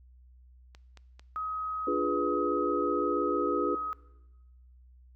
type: clicks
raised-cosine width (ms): 0.2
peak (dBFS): -33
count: 3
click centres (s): 0.749 / 0.973 / 1.195
type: tone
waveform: sine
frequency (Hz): 1266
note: D#6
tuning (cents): +30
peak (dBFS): -31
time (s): 1.36-3.93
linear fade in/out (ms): 0
type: chord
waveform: sine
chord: D diminished seventh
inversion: none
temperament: equal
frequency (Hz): 293.7 / 349.2 / 415.3 / 493.9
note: D4 / F4 / Ab4 / Cb5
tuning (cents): 0 / 0 / 0 / 0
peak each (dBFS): -32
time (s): 1.87-3.75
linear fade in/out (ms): 5
effects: noise-tail reverb RT60 1.0 s tail -19 dB re dry + added 62 Hz sine -53 dBFS peak until 5.15 s